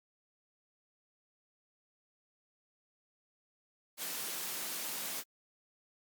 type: high-pass noise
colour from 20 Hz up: white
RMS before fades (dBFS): -39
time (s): 3.97-5.24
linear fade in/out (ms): 50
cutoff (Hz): 150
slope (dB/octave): 96
effects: Opus 48 kbps